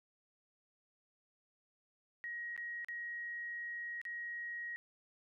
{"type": "tone with dropouts", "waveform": "sine", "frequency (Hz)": 1892, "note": "A#6", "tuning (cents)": 25, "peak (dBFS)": -40, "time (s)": [2.24, 4.76], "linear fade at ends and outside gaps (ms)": 0, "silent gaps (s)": [[2.564, 2.577], [2.846, 2.885], [4.015, 4.052]], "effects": []}